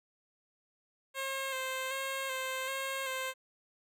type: tone with vibrato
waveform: 10% pulse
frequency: 530 Hz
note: C5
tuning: 22 cents sharp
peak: -26 dBFS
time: 1.14-3.34 s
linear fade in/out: 50 ms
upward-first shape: square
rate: 1.3 Hz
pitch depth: 25 cents each way
effects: none